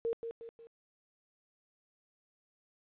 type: tone with echo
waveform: sine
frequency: 460.8 Hz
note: A#4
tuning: 20 cents flat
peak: -30 dBFS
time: 0.05-0.13 s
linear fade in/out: 0 ms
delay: 180 ms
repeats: 3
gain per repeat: -7 dB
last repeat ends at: 0.67 s
effects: resampled to 8000 Hz + 12-bit